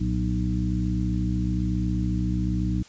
harmonic tone with a mistuned harmonic, 61.1 Hz, B1, 18 cents flat, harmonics 1 / 2 / 3 / 4 / 5, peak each -27 / -28 / -27 / -36 / -31 dBFS, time 0-2.83 s, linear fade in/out 10 ms, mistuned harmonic 2, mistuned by -100 cents, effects white hiss -51 dBFS RMS until 2.88 s + resampled to 16000 Hz

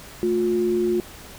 sine tone pair together, 220.6 / 356 Hz, A3 / F4, +5 / +33 cents, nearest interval minor sixth, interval 828 cents, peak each -26 / -19 dBFS, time 0.23-1 s, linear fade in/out 0 ms, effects pink hiss -42 dBFS RMS until 1.38 s

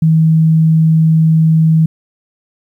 sine tone, 160 Hz, D#3, 49 cents sharp, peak -6 dBFS, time 0.02-1.86 s, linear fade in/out 5 ms, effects 8-bit

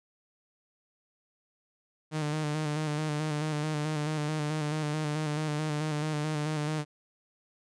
sawtooth tone with vibrato, 152 Hz, D#3, 40 cents flat, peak -25 dBFS, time 2.11-6.85 s, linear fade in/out 50 ms, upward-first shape square, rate 4.6 Hz, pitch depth 35 cents each way, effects resampled to 22050 Hz

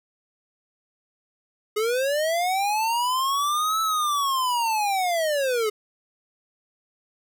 square linear two-way sweep, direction up then down, 415.3 to 1318.5 to 415.3 Hz, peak -22 dBFS, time 1.76-5.7 s, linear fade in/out 10 ms, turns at 3.81 s, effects 10-bit

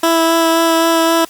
15% pulse tone with vibrato, 329.6 Hz, E4, in tune, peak -4 dBFS, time 0.03-1.25 s, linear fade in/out 5 ms, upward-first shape sine, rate 3.8 Hz, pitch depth 11 cents each way, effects white hiss -41 dBFS RMS until 1.29 s + Opus 48 kbps

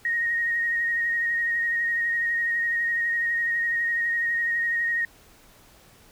sine tone with vibrato, 1869 Hz, A#6, 4 cents sharp, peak -22 dBFS, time 0.05-5.05 s, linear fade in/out 2 ms, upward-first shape sine, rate 12 Hz, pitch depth 20 cents each way, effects pink hiss -54 dBFS RMS until 6.11 s

